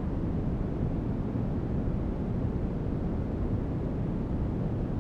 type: low-pass noise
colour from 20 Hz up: white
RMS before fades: -30 dBFS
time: 0-4.99 s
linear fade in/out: 0 ms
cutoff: 210 Hz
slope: 12 dB/octave
effects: none